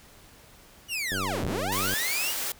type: linear two-way sweep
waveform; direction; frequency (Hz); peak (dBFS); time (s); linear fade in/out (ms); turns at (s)
sawtooth; down then up; 2976 to 36.24 to 2976; -25; 0.88-2.34; 50; 1.45
type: click train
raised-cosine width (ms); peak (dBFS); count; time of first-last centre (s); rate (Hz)
2; -22; 79; 1.12-1.937; 95.5
type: high-pass noise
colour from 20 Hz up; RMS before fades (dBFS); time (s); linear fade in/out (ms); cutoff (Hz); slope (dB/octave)
white; -31; 1.72-2.52; 2; 280; 12
effects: pink hiss -53 dBFS RMS until 2.59 s